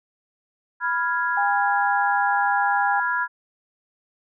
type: chord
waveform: sine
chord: F diminished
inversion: second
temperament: equal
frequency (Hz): 987.8 / 1396.9 / 1661.2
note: Cb6 / F6 / Ab6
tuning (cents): 0 / 0 / 0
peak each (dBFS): -25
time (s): 0.8-3.28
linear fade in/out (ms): 50
type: tone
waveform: sine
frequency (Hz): 809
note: G#5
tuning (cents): -46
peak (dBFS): -21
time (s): 1.37-3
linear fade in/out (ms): 5
effects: none